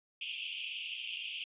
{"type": "band-pass noise", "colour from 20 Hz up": "pink", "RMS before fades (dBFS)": -41, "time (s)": [0.21, 1.44], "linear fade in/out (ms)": 2, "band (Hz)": [2500, 3300], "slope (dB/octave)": 96, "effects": ["resampled to 8000 Hz"]}